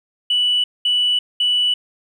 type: tone bursts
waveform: sine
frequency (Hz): 2960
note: F#7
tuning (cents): 0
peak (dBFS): -13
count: 3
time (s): 0.3-1.74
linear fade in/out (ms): 5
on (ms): 340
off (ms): 210
effects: tanh soft clip ceiling -10 dBFS + 9-bit